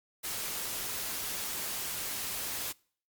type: noise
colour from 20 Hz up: white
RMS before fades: -36 dBFS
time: 0.23-2.73 s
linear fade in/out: 20 ms
effects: noise-tail reverb RT60 0.5 s tail -25 dB re dry + Opus 48 kbps